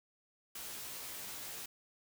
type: noise with comb filter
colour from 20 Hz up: white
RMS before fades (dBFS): -45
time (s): 0.55-1.66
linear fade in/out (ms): 5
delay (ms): 15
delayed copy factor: +0.95
effects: none